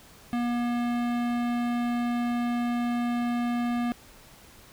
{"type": "tone with hard clipping", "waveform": "sine", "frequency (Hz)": 239.9, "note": "A#3", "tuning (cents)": 50, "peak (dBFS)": -27, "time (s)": [0.33, 3.92], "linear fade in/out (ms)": 0, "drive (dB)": 18, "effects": ["pink hiss -52 dBFS RMS until 4.72 s"]}